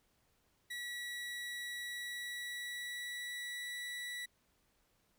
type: tone with pitch glide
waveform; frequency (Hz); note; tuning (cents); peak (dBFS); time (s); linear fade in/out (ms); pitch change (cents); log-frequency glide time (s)
30% pulse; 1938 to 1951.5; B6 to B6; -33 to -21; -38; 0.7-4.26; 10; +12; 1.75-3.7
effects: pink hiss -75 dBFS RMS until 5.18 s